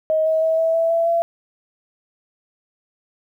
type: tone with pitch steps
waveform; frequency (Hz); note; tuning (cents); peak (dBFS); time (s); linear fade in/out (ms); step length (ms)
sine; 630 / 637.3 / 644.7 / 652.2 / 659.8 / 667.5 / 675.2; D#5 / D#5 / E5 / E5 / E5 / E5 / E5; +21 / +41 / -39 / -19 / +1 / +22 / +41; -15; 0.1-1.22; 0; 160
effects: 9-bit